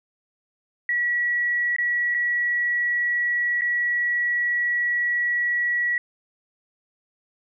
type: tone with dropouts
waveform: sine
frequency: 1931 Hz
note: B6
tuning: 39 cents flat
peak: -20 dBFS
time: 0.89-5.98 s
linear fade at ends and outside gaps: 2 ms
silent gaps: 1.764-1.784 / 2.143-2.146 / 3.611-3.618 s
effects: none